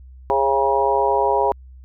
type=harmonic tone with a mistuned harmonic; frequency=136.8 Hz; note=C#3; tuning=23 cents flat; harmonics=3 / 4 / 5 / 6 / 7; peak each=-21 / -22 / -24 / -22 / -20 dBFS; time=0.3-1.52 s; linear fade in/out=0 ms; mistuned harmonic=6; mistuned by=-19 cents; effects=added 64 Hz sine -39 dBFS peak until 1.84 s